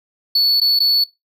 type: tone with dropouts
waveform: triangle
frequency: 4435 Hz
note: C#8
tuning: in tune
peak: -10 dBFS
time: 0.35-1.04 s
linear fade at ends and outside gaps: 5 ms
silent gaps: 0.602-0.614 / 0.791-0.801 s
effects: noise-tail reverb RT60 0.2 s tail -21 dB re dry